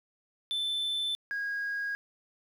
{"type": "tone pair in turn", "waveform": "sine", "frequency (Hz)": [3527, 1639.7], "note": ["A7", "G#6"], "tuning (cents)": [3, -23], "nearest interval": "octave + minor second", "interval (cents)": 1326, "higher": "first", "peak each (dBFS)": [-26, -29], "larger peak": "first", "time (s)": [[0.51, 1.15], [1.31, 1.95]], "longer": "neither", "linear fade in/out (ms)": 0, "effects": ["tanh soft clip ceiling -28 dBFS", "10-bit"]}